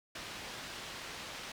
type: low-pass noise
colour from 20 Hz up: white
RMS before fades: -45 dBFS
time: 0.15-1.52 s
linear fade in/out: 5 ms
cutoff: 4000 Hz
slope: 12 dB/octave
effects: none